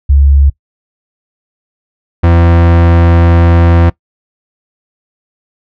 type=tone pair in turn; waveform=sine / 40% pulse; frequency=69.8 / 84.82 Hz; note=C#2 / E2; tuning=+13 / +50 cents; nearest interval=minor third; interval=337 cents; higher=second; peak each=-3 dBFS; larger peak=neither; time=0.09-0.5 / 2.23-3.9 s; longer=second; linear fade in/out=10 ms; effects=noise-tail reverb RT60 0.1 s tail -21 dB re dry + low-pass 2000 Hz 12 dB/octave